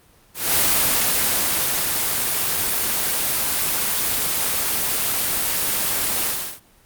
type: noise with ADSR envelope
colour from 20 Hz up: white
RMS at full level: -17 dBFS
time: 0.34-6.6 s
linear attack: 200 ms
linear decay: 1300 ms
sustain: -4 dB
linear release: 340 ms
effects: pink hiss -54 dBFS RMS until 6.85 s + Opus 24 kbps